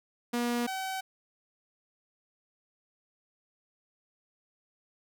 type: tone pair in turn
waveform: sawtooth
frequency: 239.9 / 761.6 Hz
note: A#3 / F#5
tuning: +50 / +50 cents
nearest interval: octave + minor sixth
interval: 2000 cents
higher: second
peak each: -24 / -29 dBFS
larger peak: first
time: 0.33-0.67 / 0.67-1.01 s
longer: neither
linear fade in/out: 10 ms
effects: none